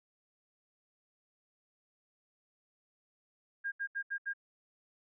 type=tone bursts; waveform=sine; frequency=1615 Hz; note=G#6; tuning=49 cents flat; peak=-33 dBFS; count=5; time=3.64-4.336 s; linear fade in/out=20 ms; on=80 ms; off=74 ms; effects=none